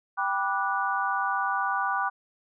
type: chord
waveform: sine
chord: G major seventh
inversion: none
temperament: just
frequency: 784 / 980 / 1176 / 1470 Hz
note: G5 / B5 / D6 / F#6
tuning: 0 / -14 / +2 / -12 cents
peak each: -30 / -31 / -29 / -30 dBFS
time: 0.17-2.1 s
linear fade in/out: 20 ms
effects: none